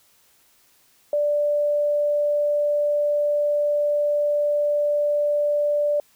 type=tone; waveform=sine; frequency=587.3 Hz; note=D5; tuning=in tune; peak=-18 dBFS; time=1.13-6 s; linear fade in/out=2 ms; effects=white hiss -59 dBFS RMS until 6.15 s